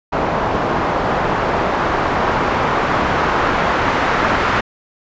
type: noise with low-pass filter sweep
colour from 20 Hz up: white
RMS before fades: -17 dBFS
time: 0.12-4.61 s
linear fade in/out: 10 ms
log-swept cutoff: 890 to 1400 Hz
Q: 1.1
effects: resampled to 16000 Hz